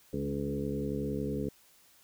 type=harmonic tone with a mistuned harmonic; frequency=70.9 Hz; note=C#2; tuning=40 cents sharp; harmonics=1 / 2 / 3 / 4 / 5 / 6 / 7; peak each=-42 / -38 / -37 / -37 / -47 / -37 / -41 dBFS; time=0.13-1.49 s; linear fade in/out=5 ms; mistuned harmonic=3; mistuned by=-31 cents; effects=white hiss -62 dBFS RMS until 2.03 s